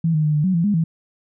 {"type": "tone with pitch steps", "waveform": "sine", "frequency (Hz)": [164.4, 154.1, 151.5, 149.6, 187.1, 167.8, 205.9, 163.1], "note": ["E3", "D#3", "D#3", "D3", "F#3", "E3", "G#3", "E3"], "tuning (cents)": [-4, -16, -46, 32, 20, 31, -15, -18], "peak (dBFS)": -15, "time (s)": [0.04, 0.84], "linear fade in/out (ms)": 5, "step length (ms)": 100, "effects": []}